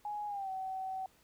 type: tone with pitch glide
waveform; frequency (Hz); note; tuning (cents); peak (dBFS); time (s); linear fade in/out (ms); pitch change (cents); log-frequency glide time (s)
sine; 833 to 759.5; G#5 to F#5; +5 to +45; -36; 0.05-1.06; 2; -160; 0.27-0.5
effects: pink hiss -67 dBFS RMS until 1.23 s